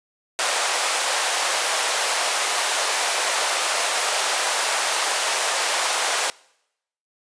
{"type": "high-pass noise", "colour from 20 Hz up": "pink", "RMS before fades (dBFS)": -22, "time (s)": [0.39, 6.3], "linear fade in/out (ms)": 0, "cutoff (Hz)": 570, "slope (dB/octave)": 24, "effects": ["noise-tail reverb RT60 0.8 s tail -24 dB re dry", "resampled to 22050 Hz"]}